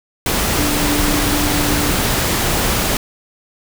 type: tone in noise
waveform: sine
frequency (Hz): 293.7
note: D4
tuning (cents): 0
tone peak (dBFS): -20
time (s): 0.58-1.91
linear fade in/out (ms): 2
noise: pink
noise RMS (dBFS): -17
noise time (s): 0.26-2.97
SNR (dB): -6
effects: none

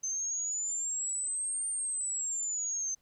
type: exponential two-way sweep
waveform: sine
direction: up then down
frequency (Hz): 6200 to 8840 to 6200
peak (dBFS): -31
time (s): 0.03-2.95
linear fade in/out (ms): 10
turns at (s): 1.68
effects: pink hiss -73 dBFS RMS until 3.01 s

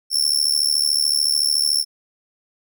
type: tone with amplitude modulation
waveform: sawtooth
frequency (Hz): 5390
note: E8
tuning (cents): +38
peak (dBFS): -10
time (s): 0.1-1.85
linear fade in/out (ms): 50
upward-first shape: sine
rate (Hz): 73.7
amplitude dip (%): 90
effects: none

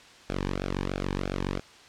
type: tone with flanger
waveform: sawtooth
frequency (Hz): 47.13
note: F#1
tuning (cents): +33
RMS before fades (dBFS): -31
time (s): 0.29-1.6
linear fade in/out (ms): 10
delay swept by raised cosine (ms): 1 to 1.51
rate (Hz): 3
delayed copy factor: -0.85
effects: white hiss -51 dBFS RMS until 1.88 s + low-pass 5000 Hz 12 dB/octave

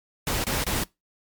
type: noise bursts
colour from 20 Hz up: pink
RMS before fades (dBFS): -26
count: 3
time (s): 0.27-0.836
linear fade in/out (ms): 0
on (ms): 170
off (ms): 28
effects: noise-tail reverb RT60 0.2 s tail -22 dB re dry + MP3 96 kbps

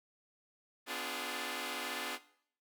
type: chord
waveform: 5% pulse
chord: B diminished seventh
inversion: none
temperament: equal with one note detuned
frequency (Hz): 252 / 293.7 / 349.2 / 415.3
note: B3 / D4 / F4 / Ab4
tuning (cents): +35 / 0 / 0 / 0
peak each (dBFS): -32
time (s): 0.86-2.19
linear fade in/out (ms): 50
effects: noise-tail reverb RT60 0.6 s tail -17 dB re dry

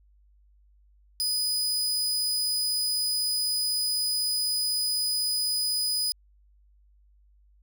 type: tone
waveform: sawtooth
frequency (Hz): 4978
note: D#8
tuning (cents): 0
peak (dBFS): -22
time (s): 1.2-6.12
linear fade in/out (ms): 0
effects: added 50 Hz sine -57 dBFS peak until 7.62 s

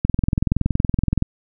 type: click train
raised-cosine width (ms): 5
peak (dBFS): -5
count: 26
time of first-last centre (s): 0.05-1.224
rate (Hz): 21.3
effects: none

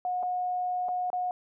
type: tone with dropouts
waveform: sine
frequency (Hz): 725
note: F#5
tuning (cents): -35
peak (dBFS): -27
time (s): 0.05-1.31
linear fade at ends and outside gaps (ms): 1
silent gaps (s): 0.228-0.232 / 0.885-0.889 / 1.102-1.13
effects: none

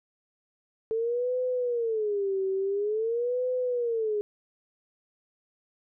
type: tone with vibrato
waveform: sine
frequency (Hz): 440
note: A4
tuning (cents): 0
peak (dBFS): -25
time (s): 0.91-4.21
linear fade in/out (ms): 0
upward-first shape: sine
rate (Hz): 0.48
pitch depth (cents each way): 240
effects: none

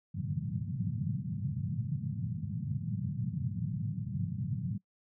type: band-pass noise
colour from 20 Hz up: pink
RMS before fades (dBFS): -35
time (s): 0.14-4.78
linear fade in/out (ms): 10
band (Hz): 100 to 190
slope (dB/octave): 48
effects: noise-tail reverb RT60 0.1 s tail -23 dB re dry

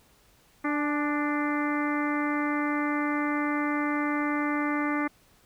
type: harmonic tone with a mistuned harmonic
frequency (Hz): 294.9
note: D4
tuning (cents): +7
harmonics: 1 / 2 / 3 / 4 / 5 / 6 / 7 / 8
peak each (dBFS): -27 / -37 / -36 / -33 / -38 / -37 / -35 / -46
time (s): 0.64-5.08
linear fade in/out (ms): 10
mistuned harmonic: 3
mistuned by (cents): -40
effects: pink hiss -61 dBFS RMS until 5.45 s

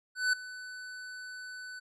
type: tone with ADSR envelope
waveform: square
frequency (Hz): 1500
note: F#6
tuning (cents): +23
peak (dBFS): -24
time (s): 0.15-1.8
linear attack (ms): 180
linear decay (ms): 6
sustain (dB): -18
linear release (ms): 16
effects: resampled to 22050 Hz

